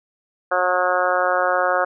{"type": "harmonic tone", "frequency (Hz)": 181.2, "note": "F#3", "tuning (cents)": -36, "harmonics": [2, 3, 4, 5, 6, 7, 8, 9], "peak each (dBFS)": [-31, -21, -23, -29, -26, -24, -24, -29], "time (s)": [0.51, 1.85], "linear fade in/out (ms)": 10, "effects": []}